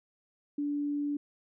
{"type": "tone", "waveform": "sine", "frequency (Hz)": 290, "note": "D4", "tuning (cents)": -22, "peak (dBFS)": -29, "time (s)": [0.58, 1.17], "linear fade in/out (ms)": 5, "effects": []}